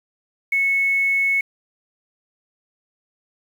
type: tone with quantisation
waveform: sine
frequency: 2200 Hz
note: C#7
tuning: 14 cents flat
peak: -16 dBFS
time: 0.52-1.41 s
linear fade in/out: 5 ms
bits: 7
effects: none